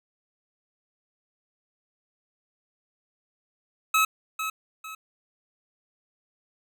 25% pulse tone with echo, 1287 Hz, E6, 42 cents flat, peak -15 dBFS, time 3.94-4.05 s, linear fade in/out 5 ms, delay 450 ms, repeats 2, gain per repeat -9 dB, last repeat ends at 4.95 s, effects none

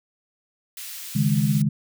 white high-pass noise, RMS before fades -36 dBFS, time 0.77-1.62 s, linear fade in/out 2 ms, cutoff 2000 Hz, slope 12 dB/octave
sine chord, C# suspended second, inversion none, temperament equal, 138.59 / 155.56 / 207.7 Hz, C#3 / D#3 / G#3, 0 / 0 / 0 cents, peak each -22 dBFS, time 1.15-1.69 s, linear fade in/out 10 ms
effects none

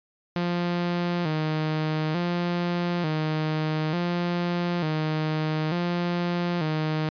sawtooth tone with vibrato, 164.81 Hz, E3, in tune, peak -20 dBFS, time 0.36-7.09 s, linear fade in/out 0 ms, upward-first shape square, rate 0.56 Hz, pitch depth 100 cents each way, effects resampled to 11025 Hz

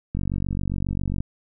click train, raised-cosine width 5 ms, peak -14 dBFS, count 51, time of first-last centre 0.15-1.205 s, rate 47.4 Hz, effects none

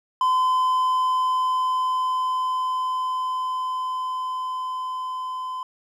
triangle tone with level ramp, 1022 Hz, C6, 41 cents flat, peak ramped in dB -15 to -26 dBFS, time 0.21-5.63 s, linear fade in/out 2 ms, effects none

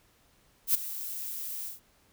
violet noise with ADSR envelope, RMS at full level -22 dBFS, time 0.67-1.8 s, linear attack 75 ms, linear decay 11 ms, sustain -15 dB, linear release 150 ms, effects pink hiss -65 dBFS RMS until 2.12 s

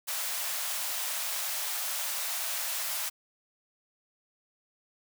white high-pass noise, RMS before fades -33 dBFS, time 0.07-3.1 s, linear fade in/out 20 ms, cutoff 570 Hz, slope 48 dB/octave, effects none

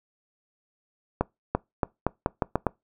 accelerating click train, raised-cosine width 1 ms, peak -8 dBFS, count 8, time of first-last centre 1.21-2.667 s, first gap 340 ms, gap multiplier 0.83, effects noise-tail reverb RT60 0.2 s tail -24 dB re dry

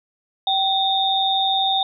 sine tone cluster, 774 / 3496 / 3684 Hz, G5 / A7 / A#7, -22 / -12 / -21 cents, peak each -20 / -27 / -20 dBFS, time 0.47-1.83 s, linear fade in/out 2 ms, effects none

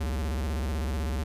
square tone with vibrato, 71.1 Hz, C#2, 45 cents sharp, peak -28 dBFS, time 0-1.24 s, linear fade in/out 10 ms, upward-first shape square, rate 16 Hz, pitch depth 200 cents each way, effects resampled to 32000 Hz

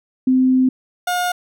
sine / 30% pulse tone pair in turn, 258.1 / 716.2 Hz, C4 / F5, -23 / +43 cents, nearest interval octave + tritone, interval 1766 cents, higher second, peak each -11 / -15 dBFS, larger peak first, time 0.27-0.69 / 1.07-1.32 s, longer first, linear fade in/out 5 ms, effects none

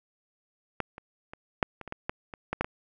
clicks, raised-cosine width 0.5 ms, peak -13 / -27 / -26 / -7 / -25 / -25 / -19 / -14 / -24 / -14 / -11 / -17 dBFS, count 12, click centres 0.803 / 0.981 / 1.335 / 1.628 / 1.813 / 1.877 / 1.924 / 2.095 / 2.338 / 2.53 / 2.61 / 2.645 s, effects none

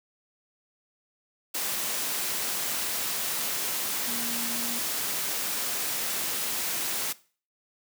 sine tone in noise, 235.8 Hz, A#3, 20 cents sharp, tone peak -37 dBFS, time 4.07-4.79 s, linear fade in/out 10 ms, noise white, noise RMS -30 dBFS, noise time 1.54-7.13 s, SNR -10 dB, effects noise-tail reverb RT60 0.4 s tail -19 dB re dry + high-pass 150 Hz 12 dB/octave

